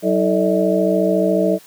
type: tone cluster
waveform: sine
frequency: 187.7 / 323.1 / 438.7 / 590 / 644 Hz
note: F#3 / E4 / A4 / D5 / E5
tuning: +25 / -35 / -5 / +8 / -41 cents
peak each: -20 dBFS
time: 0.02-1.59 s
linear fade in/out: 50 ms
effects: white hiss -46 dBFS RMS until 1.66 s + high-pass 60 Hz 12 dB/octave